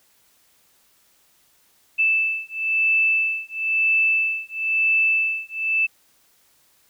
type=beating tone pair; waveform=sine; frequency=2637 / 2638 Hz; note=E7 / E7; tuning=0 / +1 cents; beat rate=1 Hz; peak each=-21 dBFS; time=1.98-5.87 s; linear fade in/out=20 ms; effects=white hiss -60 dBFS RMS until 6.89 s